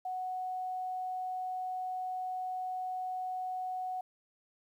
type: tone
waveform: sine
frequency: 740 Hz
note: F#5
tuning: in tune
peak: -34 dBFS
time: 0.05-4.01 s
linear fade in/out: 5 ms
effects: 11-bit